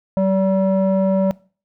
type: tone with low-pass filter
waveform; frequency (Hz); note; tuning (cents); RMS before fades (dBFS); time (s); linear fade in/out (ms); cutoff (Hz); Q
square; 191.6; G3; -39; -17; 0.17-1.31; 0; 700; 7.3
effects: noise-tail reverb RT60 0.4 s tail -22 dB re dry